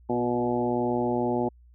harmonic tone with a mistuned harmonic, 121.9 Hz, B2, 22 cents flat, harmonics 1 / 2 / 3 / 4 / 5 / 6 / 7, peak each -36 / -28 / -28 / -33 / -33 / -34 / -32 dBFS, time 0.09-1.49 s, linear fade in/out 10 ms, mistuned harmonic 3, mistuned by -22 cents, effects added 60 Hz sine -51 dBFS peak until 1.74 s

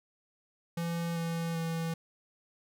square tone with pitch steps, 168.8 / 166.76 / 164.75 Hz, E3 / E3 / E3, +41 / +20 / -1 cents, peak -32 dBFS, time 0.77-1.94 s, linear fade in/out 5 ms, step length 390 ms, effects none

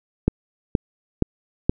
click train, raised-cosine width 3 ms, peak -3 dBFS, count 4, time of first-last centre 0.28-1.695 s, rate 2.12 Hz, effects none

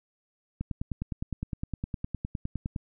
click train, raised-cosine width 5 ms, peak -19 dBFS, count 22, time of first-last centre 0.61-2.762 s, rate 9.76 Hz, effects none

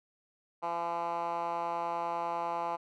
10% pulse tone with band-pass filter, 170 Hz, F3, 46 cents flat, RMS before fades -34 dBFS, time 0.62-2.77 s, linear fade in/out 20 ms, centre 910 Hz, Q 2.6, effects none

